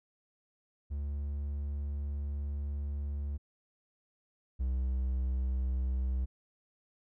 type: tone pair in turn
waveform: triangle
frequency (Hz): 71.6 / 64.15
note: D2 / C2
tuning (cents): -43 / -34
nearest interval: major second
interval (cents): 191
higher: first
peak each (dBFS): -31 / -27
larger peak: second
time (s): 0.9-3.38 / 4.59-6.26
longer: first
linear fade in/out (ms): 20
effects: none